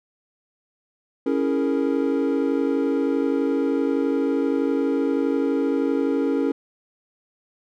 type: chord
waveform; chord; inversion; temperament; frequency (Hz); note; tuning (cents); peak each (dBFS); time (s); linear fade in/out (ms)
triangle; A# half-diminished seventh; first; equal; 277.2 / 329.6 / 415.3 / 466.2; C#4 / E4 / G#4 / A#4; 0 / 0 / 0 / 0; -20 / -25 / -25 / -24; 1.26-6.52; 5
effects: none